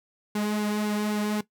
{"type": "tone with flanger", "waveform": "sawtooth", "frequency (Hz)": 210.1, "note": "G#3", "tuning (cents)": 20, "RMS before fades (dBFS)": -27, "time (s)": [0.35, 1.41], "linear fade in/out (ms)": 5, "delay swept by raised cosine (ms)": [1.6, 3.3], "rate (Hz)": 3.8, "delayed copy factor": -0.6, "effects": ["noise-tail reverb RT60 0.1 s tail -17 dB re dry"]}